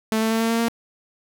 sawtooth tone with pitch steps, 220 / 222.3 / 224.6 / 227 / 229.3 / 231.7 Hz, A3 / A3 / A3 / A#3 / A#3 / A#3, 0 / +18 / +36 / -46 / -28 / -10 cents, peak -15 dBFS, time 0.12-0.684 s, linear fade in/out 0 ms, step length 94 ms, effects none

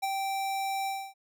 square tone with ADSR envelope, 780 Hz, G5, 9 cents flat, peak -27 dBFS, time 0.02-1.14 s, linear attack 18 ms, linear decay 27 ms, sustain -3 dB, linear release 270 ms, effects none

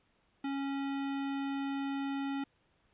square tone, 276 Hz, C#4, 7 cents flat, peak -34 dBFS, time 0.44-2.44 s, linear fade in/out 5 ms, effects pink hiss -72 dBFS RMS until 2.93 s + resampled to 8000 Hz

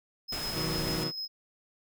triangle tone with tremolo, 5120 Hz, D#8, 49 cents sharp, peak -32 dBFS, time 0.28-1.28 s, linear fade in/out 20 ms, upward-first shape square, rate 6.7 Hz, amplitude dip 35%
pink noise, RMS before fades -37 dBFS, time 0.32-1.04 s, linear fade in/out 5 ms
20% pulse chord, B major, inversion none, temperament equal with one note detuned, 123.47 / 158.83 / 185 Hz, B2 / D#3 / F#3, 0 / +36 / 0 cents, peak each -35 / -29 / -34 dBFS, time 0.53-1.12 s, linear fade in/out 50 ms
effects none

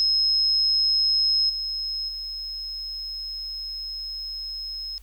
sine tone with level steps, 5150 Hz, E8, 41 cents flat, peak -18 / -26 / -30 dBFS, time 0-4.98 s, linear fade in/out 0 ms, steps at 1.49 / 2.08 s, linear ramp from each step 10 ms, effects added 50 Hz sine -45 dBFS peak until 5.02 s + white hiss -59 dBFS RMS until 5.02 s

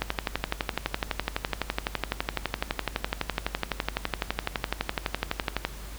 click train, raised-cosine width 0.3 ms, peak -9 dBFS, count 68, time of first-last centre 0.02-5.65 s, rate 11.9 Hz, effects added 50 Hz sine -39 dBFS peak until 5.98 s + pink hiss -45 dBFS RMS until 5.98 s

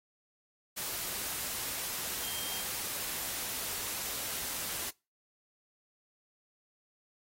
sine tone in noise, 3200 Hz, G7, 35 cents sharp, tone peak -43 dBFS, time 2.22-2.64 s, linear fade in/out 20 ms, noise white, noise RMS -37 dBFS, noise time 0.76-4.91 s, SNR -9 dB, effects noise-tail reverb RT60 0.3 s tail -26 dB re dry + AAC 48 kbps

